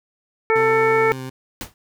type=harmonic tone; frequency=445.1 Hz; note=A4; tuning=20 cents sharp; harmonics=1 / 2 / 3 / 4 / 5; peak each=-16 / -22 / -23 / -26 / -23 dBFS; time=0.5-1.12 s; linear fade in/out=0 ms
type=tone with vibrato; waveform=20% pulse; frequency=130.81 Hz; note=C3; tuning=in tune; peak=-24 dBFS; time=0.55-1.3 s; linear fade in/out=10 ms; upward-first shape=square; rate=5.5 Hz; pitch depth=9 cents each way
type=noise with exponential decay; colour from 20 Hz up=pink; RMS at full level=-25 dBFS; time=1.61-1.74 s; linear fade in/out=1 ms; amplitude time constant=28 ms
effects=none